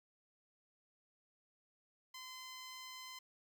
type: tone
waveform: 10% pulse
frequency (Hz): 1029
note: C6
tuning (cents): -29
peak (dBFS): -40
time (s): 2.14-3.19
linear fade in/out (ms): 5
effects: none